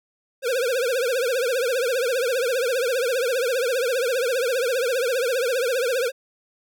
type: tone with vibrato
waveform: square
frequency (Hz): 500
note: B4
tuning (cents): +21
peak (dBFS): -21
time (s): 0.42-6.12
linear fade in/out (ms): 50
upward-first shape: triangle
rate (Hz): 15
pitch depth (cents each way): 180
effects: none